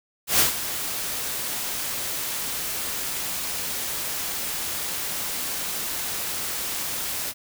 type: noise with ADSR envelope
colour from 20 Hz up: white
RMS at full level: -17 dBFS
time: 0.27-7.34 s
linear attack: 120 ms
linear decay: 130 ms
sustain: -12 dB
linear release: 52 ms
effects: none